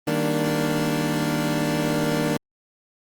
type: chord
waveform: 25% pulse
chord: Eb major seventh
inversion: none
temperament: equal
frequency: 155.56 / 196 / 233.1 / 293.7 Hz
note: Eb3 / G3 / Bb3 / D4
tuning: 0 / 0 / 0 / 0 cents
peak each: -22 / -28 / -23 / -22 dBFS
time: 0.07-2.37 s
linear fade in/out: 5 ms
effects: Opus 24 kbps